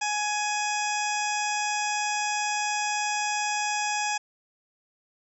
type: harmonic tone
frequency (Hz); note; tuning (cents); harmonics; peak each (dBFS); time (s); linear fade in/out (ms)
837; G#5; +13; 1 / 2 / 3 / 4 / 6 / 7 / 8 / 9; -28 / -34 / -32 / -39 / -37 / -37 / -39 / -38; 0.01-4.18; 10
effects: none